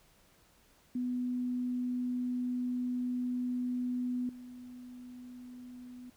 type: tone with level steps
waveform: sine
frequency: 248.3 Hz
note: B3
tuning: 9 cents sharp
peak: -31 / -45 dBFS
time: 0.95-6.1 s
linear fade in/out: 5 ms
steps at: 4.29 s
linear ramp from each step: 2 ms
effects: pink hiss -65 dBFS RMS until 6.16 s